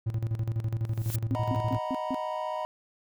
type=tone with tremolo; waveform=triangle; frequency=112.1 Hz; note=A2; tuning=33 cents sharp; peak=-23 dBFS; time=0.06-1.79 s; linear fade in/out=10 ms; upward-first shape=square; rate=12 Hz; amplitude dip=70%
type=noise with exponential growth; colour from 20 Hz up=blue; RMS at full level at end=-33 dBFS; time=0.86-1.16 s; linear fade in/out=5 ms; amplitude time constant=65 ms
type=tone bursts; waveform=sine; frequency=261.6 Hz; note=C4; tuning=in tune; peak=-28 dBFS; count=5; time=1.31-2.145 s; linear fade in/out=0 ms; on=39 ms; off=160 ms
type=chord; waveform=triangle; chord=B major seventh; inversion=first; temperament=equal; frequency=622.3 / 740 / 932.3 / 987.8 Hz; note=D#5 / F#5 / A#5 / B5; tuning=0 / 0 / 0 / 0 cents; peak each=-32 / -36 / -35 / -34 dBFS; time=1.35-2.65 s; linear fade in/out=0 ms
effects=none